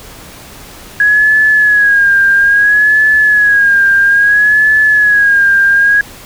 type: tone with vibrato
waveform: sine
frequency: 1661.2 Hz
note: G#6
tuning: in tune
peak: -5 dBFS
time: 1-6.01 s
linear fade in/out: 2 ms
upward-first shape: sine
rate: 0.6 Hz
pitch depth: 69 cents each way
effects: pink hiss -33 dBFS RMS until 6.25 s